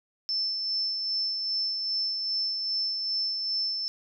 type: tone with tremolo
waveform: sine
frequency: 5300 Hz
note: E8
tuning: 9 cents sharp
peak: -25 dBFS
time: 0.29-3.88 s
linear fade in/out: 0 ms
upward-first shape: sine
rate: 2.5 Hz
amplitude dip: 35%
effects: none